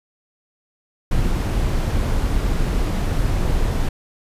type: noise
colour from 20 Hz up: brown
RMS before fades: -19 dBFS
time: 1.11-3.89 s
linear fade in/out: 5 ms
effects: resampled to 32000 Hz